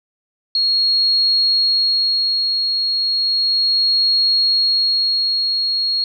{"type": "tone with tremolo", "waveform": "sine", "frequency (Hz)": 4296, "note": "C8", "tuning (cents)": 45, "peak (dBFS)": -12, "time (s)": [0.55, 6.04], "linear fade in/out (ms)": 2, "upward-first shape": "sine", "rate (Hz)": 0.34, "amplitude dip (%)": 35, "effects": []}